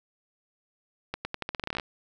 accelerating click train, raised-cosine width 0.3 ms, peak -15 dBFS, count 15, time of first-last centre 1.14-1.798 s, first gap 110 ms, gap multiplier 0.85, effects none

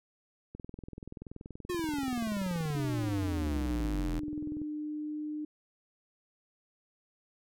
click train, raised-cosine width 3 ms, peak -30 dBFS, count 86, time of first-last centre 0.55-4.617 s, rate 20.9 Hz
square exponential sweep, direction down, 366.7 to 39.75 Hz, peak -32 dBFS, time 1.69-4.2 s, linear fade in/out 10 ms
sine tone with pitch glide, 298.5 to 302.3 Hz, D4 to D#4, +28 to -50 cents, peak -34 dBFS, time 2.76-5.45 s, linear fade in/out 5 ms, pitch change +22 cents, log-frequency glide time 3.16-5.22 s
effects none

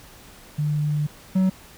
sine / triangle tone pair in turn, 149.2 / 187.98 Hz, D3 / F#3, +28 / +28 cents, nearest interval major third, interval 400 cents, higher second, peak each -20 / -14 dBFS, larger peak second, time 0.58-1.07 / 1.35-1.5 s, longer first, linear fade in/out 10 ms, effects pink hiss -47 dBFS RMS until 1.77 s

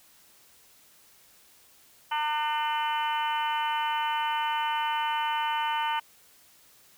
harmonic tone with a mistuned harmonic, 300 Hz, D4, 37 cents sharp, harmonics 3 / 4 / 5 / 6 / 7 / 8 / 9 / 10, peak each -27 / -36 / -36 / -41 / -41 / -42 / -43 / -36 dBFS, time 2.11-6 s, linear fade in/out 10 ms, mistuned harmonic 3, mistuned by +19 cents, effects white hiss -58 dBFS RMS until 6.97 s

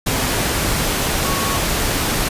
sine tone in noise, 1108.7 Hz, C#6, in tune, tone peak -24 dBFS, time 1.24-1.58 s, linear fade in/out 10 ms, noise pink, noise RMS -19 dBFS, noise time 0.06-2.29 s, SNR -8 dB, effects resampled to 32000 Hz

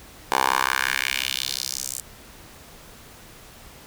10% pulse tone with high-pass filter sweep, 65.6 Hz, C2, 5 cents sharp, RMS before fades -25 dBFS, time 0.32-2 s, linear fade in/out 0 ms, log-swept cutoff 730 to 8100 Hz, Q 2.2, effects pink hiss -46 dBFS RMS until 3.86 s

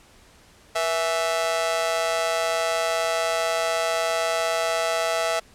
sawtooth tone with amplitude modulation, 659.3 Hz, E5, in tune, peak -14 dBFS, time 0.75-5.4 s, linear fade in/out 10 ms, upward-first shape sine, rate 176 Hz, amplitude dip 85%, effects pink hiss -53 dBFS RMS until 5.54 s + low-pass 10000 Hz 12 dB/octave

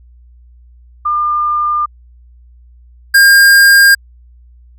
sine / square tone pair in turn, 1202 / 1610 Hz, D6 / G6, +40 / +46 cents, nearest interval perfect fourth, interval 506 cents, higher second, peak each -11 / -4 dBFS, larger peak second, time 1.05-1.86 / 3.14-3.95 s, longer neither, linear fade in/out 10 ms, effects added 60 Hz sine -39 dBFS peak until 4.78 s

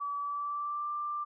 sine tone with pitch glide, 1147 to 1183.3 Hz, D6 to D6, -41 to +13 cents, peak -32 dBFS, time 0-1.25 s, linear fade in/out 20 ms, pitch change +54 cents, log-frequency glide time 0.19-0.89 s, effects none

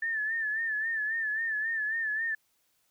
sine tone with vibrato, 1768 Hz, A6, 8 cents sharp, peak -28 dBFS, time 0.02-2.35 s, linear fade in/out 5 ms, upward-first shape sine, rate 3.7 Hz, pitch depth 69 cents each way, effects white hiss -72 dBFS RMS until 2.9 s

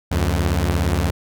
sawtooth beating tone pair, 72.3 / 89.3 Hz, D2 / F2, -27 / +39 cents, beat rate 17 Hz, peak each -16 dBFS, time 0.11-1.11 s, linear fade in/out 10 ms, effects none

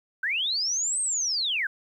sine linear two-way sweep, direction up then down, 1480 to 8480 to 1480 Hz, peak -24 dBFS, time 0.23-1.67 s, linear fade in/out 5 ms, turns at 1.01 s, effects 10-bit

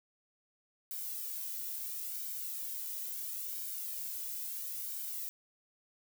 violet noise with flanger, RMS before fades -40 dBFS, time 0.91-5.29 s, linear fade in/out 0 ms, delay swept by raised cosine 1.3 to 2.04 ms, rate 0.74 Hz, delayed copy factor +0.65, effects none

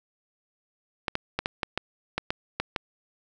clicks, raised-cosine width 0.3 ms, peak -10 dBFS, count 10, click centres 1.082 / 1.154 / 1.39 / 1.459 / 1.632 / 1.776 / 2.18 / 2.305 / 2.6 / 2.762 s, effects none

